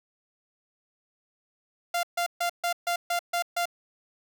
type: tone bursts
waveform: sawtooth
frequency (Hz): 695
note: F5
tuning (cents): -9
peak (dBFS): -21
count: 8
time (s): 1.94-3.656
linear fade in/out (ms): 5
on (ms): 92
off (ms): 140
effects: none